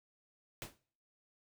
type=noise with exponential decay; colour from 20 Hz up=pink; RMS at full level=-40 dBFS; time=0.62-0.78 s; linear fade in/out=0 ms; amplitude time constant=33 ms; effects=noise-tail reverb RT60 0.5 s tail -21 dB re dry